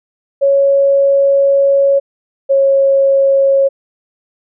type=tone pair in turn; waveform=sine; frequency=554.4 / 547.1 Hz; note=C#5 / C#5; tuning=0 / -23 cents; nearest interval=unison; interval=23 cents; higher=first; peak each=-7 dBFS; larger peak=neither; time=0.41-2 / 2.49-3.69 s; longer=first; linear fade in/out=20 ms; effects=none